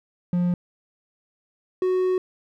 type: tone pair in turn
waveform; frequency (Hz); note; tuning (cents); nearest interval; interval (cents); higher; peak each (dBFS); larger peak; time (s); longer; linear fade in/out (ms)
triangle; 176.8 / 369.5; F3 / F#4; +22 / -2; octave + minor second; 1276; second; -17; neither; 0.33-0.54 / 1.82-2.18; second; 2
effects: none